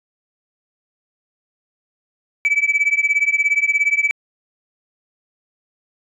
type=tone with tremolo; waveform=sine; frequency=2300 Hz; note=D7; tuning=37 cents flat; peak=-8 dBFS; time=2.45-4.11 s; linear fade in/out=0 ms; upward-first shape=triangle; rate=17 Hz; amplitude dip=100%; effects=tanh soft clip ceiling -10 dBFS